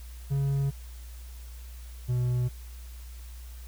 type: tone pair in turn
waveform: triangle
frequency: 138.59 / 123.58 Hz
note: C#3 / B2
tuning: 0 / +2 cents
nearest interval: major second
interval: 198 cents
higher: first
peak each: -22 dBFS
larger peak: neither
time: 0.3-0.71 / 2.08-2.49 s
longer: neither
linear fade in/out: 20 ms
effects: added 60 Hz sine -40 dBFS peak until 3.67 s + white hiss -54 dBFS RMS until 3.67 s